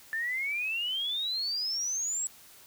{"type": "exponential sweep", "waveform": "sine", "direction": "up", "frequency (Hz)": [1760, 7810], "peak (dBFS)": -29, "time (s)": [0.13, 2.27], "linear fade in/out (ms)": 0, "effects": ["white hiss -54 dBFS RMS until 2.66 s"]}